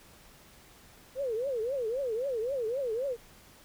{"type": "tone with vibrato", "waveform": "sine", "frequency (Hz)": 493.9, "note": "B4", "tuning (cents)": 0, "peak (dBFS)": -29, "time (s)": [1.15, 3.17], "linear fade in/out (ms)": 50, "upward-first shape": "triangle", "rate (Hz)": 3.8, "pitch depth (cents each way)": 270, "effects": ["pink hiss -56 dBFS RMS until 3.64 s"]}